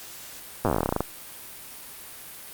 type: slowing click train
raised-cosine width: 1 ms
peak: -9 dBFS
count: 18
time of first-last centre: 0.65-1.006 s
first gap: 8 ms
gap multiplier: 1.11
effects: white hiss -42 dBFS RMS until 2.53 s + Opus 48 kbps